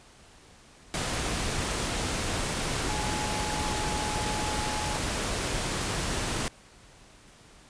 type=tone in noise; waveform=sine; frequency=848 Hz; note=G#5; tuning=36 cents sharp; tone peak=-34 dBFS; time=2.89-4.97 s; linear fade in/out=0 ms; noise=pink; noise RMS=-30 dBFS; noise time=0.94-6.48 s; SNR=-7 dB; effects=pink hiss -54 dBFS RMS until 7.69 s + resampled to 22050 Hz